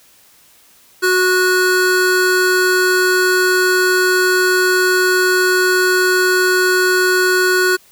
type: tone pair together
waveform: square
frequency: 368.4 / 1466 Hz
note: F#4 / F#6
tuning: -7 / -16 cents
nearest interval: 2 octaves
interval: 2391 cents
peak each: -15 dBFS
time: 1.02-7.77 s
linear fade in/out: 20 ms
effects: white hiss -49 dBFS RMS until 7.91 s